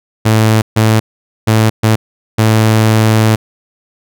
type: tone bursts at uneven times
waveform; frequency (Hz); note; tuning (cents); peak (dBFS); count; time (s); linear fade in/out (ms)
sawtooth; 110; A2; 0; -3; 5; 0.25-0.62 / 0.76-1 / 1.47-1.7 / 1.83-1.96 / 2.38-3.36; 10
effects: none